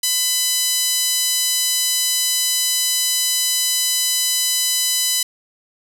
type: tone with high-pass filter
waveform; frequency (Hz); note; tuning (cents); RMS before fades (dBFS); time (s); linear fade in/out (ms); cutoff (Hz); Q
5% pulse; 1000; B5; +21; -19; 0.03-5.23; 5; 3300; 1.1
effects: none